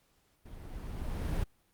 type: noise with level ramp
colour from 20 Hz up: brown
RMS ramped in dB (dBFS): -48 to -30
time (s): 0.45-1.44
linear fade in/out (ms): 10
effects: pink hiss -71 dBFS RMS until 1.73 s + Opus 48 kbps